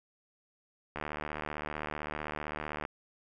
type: click train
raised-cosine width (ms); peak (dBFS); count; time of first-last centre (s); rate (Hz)
0.5; -21; 144; 0.96-2.852; 75.6
effects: none